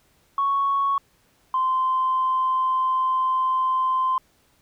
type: tone pair in turn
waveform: sine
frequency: 1108.7 / 1037.9 Hz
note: C#6 / C6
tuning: 0 / -14 cents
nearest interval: minor second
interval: 114 cents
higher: first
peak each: -18 dBFS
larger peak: neither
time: 0.38-0.98 / 1.54-4.18 s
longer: second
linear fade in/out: 2 ms
effects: tanh soft clip ceiling -14 dBFS + pink hiss -62 dBFS RMS until 4.61 s